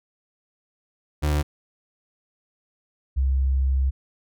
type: tone pair in turn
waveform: 35% pulse / sine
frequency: 74.4 / 66.53 Hz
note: D2 / C2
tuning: +23 / +29 cents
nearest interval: major second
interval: 194 cents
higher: first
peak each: -18 dBFS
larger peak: neither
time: 1.22-1.43 / 3.16-3.91 s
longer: second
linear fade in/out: 20 ms
effects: none